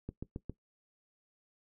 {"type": "click train", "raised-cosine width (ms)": 3, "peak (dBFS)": -26, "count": 4, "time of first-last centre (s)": [0.09, 0.497], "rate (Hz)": 7.38, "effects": ["noise-tail reverb RT60 0.1 s tail -17 dB re dry"]}